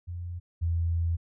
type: tone pair in turn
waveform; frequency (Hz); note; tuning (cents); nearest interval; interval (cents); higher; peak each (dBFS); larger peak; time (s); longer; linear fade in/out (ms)
sine; 87.31 / 84.1; F2 / E2; 0 / +35; minor second; 65; first; -33 / -24; second; 0.07-0.4 / 0.61-1.17; second; 20
effects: none